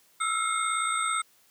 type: tone cluster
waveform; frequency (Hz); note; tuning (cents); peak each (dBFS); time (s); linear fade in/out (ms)
sine; 1307 / 1365 / 2149 / 3654 / 8240; E6 / F6 / C7 / A#7 / C9; -15 / -40 / +46 / -35 / -28; -28 / -33 / -33 / -36 / -33; 0.2-1.22; 10
effects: white hiss -62 dBFS RMS until 1.5 s + high-pass 100 Hz 12 dB/octave